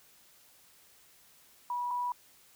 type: tone pair in turn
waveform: sine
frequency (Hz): 974 / 978.3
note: B5 / B5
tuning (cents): -24 / -17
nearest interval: unison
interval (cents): 7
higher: second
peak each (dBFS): -31 / -30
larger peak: second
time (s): 1.7-1.91 / 1.91-2.12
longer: neither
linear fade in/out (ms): 2
effects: white hiss -61 dBFS RMS until 2.55 s